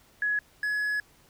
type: tone pair in turn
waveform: sine / triangle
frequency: 1683 / 1690.4 Hz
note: G#6 / G#6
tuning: +23 / +30 cents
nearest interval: unison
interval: 7 cents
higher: second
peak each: -24 dBFS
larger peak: neither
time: 0.22-0.39 / 0.63-1 s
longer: second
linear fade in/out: 2 ms
effects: pink hiss -60 dBFS RMS until 1.29 s